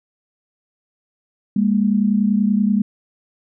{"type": "tone pair together", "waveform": "sine", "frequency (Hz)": [202.7, 233.1], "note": ["G#3", "A#3"], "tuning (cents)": [-42, 0], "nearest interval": "major second", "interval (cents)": 242, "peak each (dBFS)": [-15, -19], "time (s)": [1.56, 2.82], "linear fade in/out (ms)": 5, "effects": []}